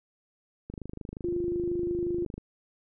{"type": "click train", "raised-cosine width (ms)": 3, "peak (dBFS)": -25, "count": 44, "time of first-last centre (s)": [0.7, 2.38], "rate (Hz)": 25.6}
{"type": "tone", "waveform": "sine", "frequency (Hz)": 349.2, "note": "F4", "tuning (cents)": 0, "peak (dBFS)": -27, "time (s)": [1.24, 2.25], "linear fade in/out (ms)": 2}
{"effects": []}